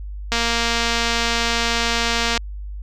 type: click train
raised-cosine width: 0.2 ms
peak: -3 dBFS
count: 480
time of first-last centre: 0.32-2.376 s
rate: 233 Hz
effects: added 50 Hz sine -28 dBFS peak until 2.82 s